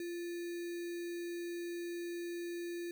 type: tone with sample-and-hold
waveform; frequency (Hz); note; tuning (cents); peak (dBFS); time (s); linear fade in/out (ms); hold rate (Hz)
sine; 344.7; F4; -23; -38; 0-2.91; 2; 2100
effects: none